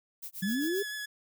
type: noise with tremolo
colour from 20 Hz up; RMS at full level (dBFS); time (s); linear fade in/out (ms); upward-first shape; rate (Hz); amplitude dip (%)
violet; -40; 0.22-0.84; 10; sine; 7.6; 100
type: linear sweep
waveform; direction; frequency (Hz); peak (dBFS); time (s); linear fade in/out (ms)
sine; up; 176.6 to 415.3; -28; 0.42-0.83; 10
type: tone with vibrato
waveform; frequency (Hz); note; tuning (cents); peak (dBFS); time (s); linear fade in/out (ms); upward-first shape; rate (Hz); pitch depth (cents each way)
sawtooth; 1700; G#6; +40; -32; 0.42-1.06; 10; sine; 8; 18
effects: none